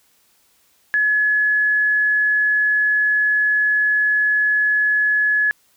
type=tone; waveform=sine; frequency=1700 Hz; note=G#6; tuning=40 cents sharp; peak=-14 dBFS; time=0.94-5.51 s; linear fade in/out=0 ms; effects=white hiss -59 dBFS RMS until 5.76 s